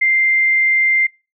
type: tone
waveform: sine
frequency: 2093 Hz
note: C7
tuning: in tune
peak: -11 dBFS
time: 0.01-1.07 s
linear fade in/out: 10 ms
effects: noise-tail reverb RT60 0.3 s tail -26 dB re dry